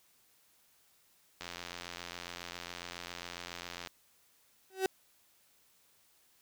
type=click train; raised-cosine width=0.2 ms; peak=-24 dBFS; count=216; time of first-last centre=1.41-3.873 s; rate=87.3 Hz
type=tone with exponential growth; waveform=35% pulse; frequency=380 Hz; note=F#4; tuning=46 cents sharp; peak=-23 dBFS; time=4.7-4.86 s; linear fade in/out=2 ms; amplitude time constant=34 ms
effects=white hiss -68 dBFS RMS until 6.41 s